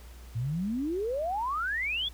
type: exponential sweep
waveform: sine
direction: up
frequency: 109.2 to 3520 Hz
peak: -28 dBFS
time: 0.35-2.09 s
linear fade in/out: 10 ms
effects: added 60 Hz sine -45 dBFS peak until 2.13 s + pink hiss -55 dBFS RMS until 2.13 s